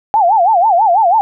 sine tone with vibrato, 784 Hz, G5, in tune, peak -7 dBFS, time 0.14-1.21 s, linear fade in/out 0 ms, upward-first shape sine, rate 6.1 Hz, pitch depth 250 cents each way, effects none

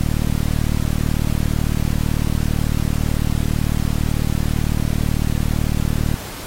click train, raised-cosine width 5 ms, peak -7 dBFS, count 234, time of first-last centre 0.01-6.142 s, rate 38 Hz, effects pink hiss -33 dBFS RMS until 6.46 s + AAC 48 kbps

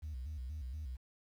sine tone with vibrato, 69.7 Hz, C#2, 10 cents sharp, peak -38 dBFS, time 0.02-0.97 s, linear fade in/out 20 ms, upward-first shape square, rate 4.2 Hz, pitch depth 170 cents each way, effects tanh soft clip ceiling -37 dBFS + 11-bit

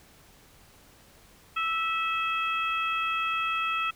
harmonic tone with a mistuned harmonic, 650 Hz, E5, 24 cents flat, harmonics 2 / 3 / 4 / 5, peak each -28 / -40 / -30 / -37 dBFS, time 1.56-3.91 s, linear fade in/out 10 ms, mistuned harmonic 2, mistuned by +22 cents, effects pink hiss -56 dBFS RMS until 3.95 s

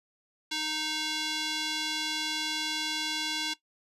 square tone with band-pass filter, 310 Hz, D#4, 6 cents flat, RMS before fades -32 dBFS, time 0.51-3.54 s, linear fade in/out 10 ms, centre 3900 Hz, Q 1.6, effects noise-tail reverb RT60 0.1 s tail -17 dB re dry + resampled to 32000 Hz

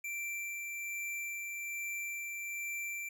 square tone with tremolo, 2349 Hz, D7, in tune, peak -37 dBFS, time 0.04-3.09 s, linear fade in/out 5 ms, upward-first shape sine, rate 1.2 Hz, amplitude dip 25%, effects none

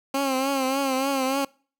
15% pulse tone with vibrato, 268.8 Hz, C4, 47 cents sharp, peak -16 dBFS, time 0.14-1.45 s, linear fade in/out 5 ms, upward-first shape triangle, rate 3.4 Hz, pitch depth 73 cents each way, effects noise-tail reverb RT60 0.4 s tail -24 dB re dry

